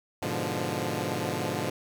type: chord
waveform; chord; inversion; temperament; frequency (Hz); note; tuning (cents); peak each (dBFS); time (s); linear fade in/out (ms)
10% pulse; G# diminished seventh; none; equal; 103.83 / 123.47 / 146.83 / 174.61; G#2 / B2 / D3 / F3; 0 / 0 / 0 / 0; -26; 0.22-1.7; 5
effects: none